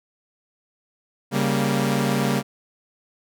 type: chord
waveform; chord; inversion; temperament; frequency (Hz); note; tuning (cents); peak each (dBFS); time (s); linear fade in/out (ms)
sawtooth; G diminished; second; equal; 138.59 / 196 / 233.1; Db3 / G3 / Bb3; 0 / 0 / 0; -20; 1.31-2.43; 50
effects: none